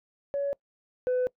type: tone pair in turn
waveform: sine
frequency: 563 / 502.7 Hz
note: C#5 / B4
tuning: +27 / +31 cents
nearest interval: major second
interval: 196 cents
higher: first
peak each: -25 / -21 dBFS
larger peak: second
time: 0.34-0.53 / 1.07-1.27 s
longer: second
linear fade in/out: 0 ms
effects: noise-tail reverb RT60 0.1 s tail -23 dB re dry + tanh soft clip ceiling -22 dBFS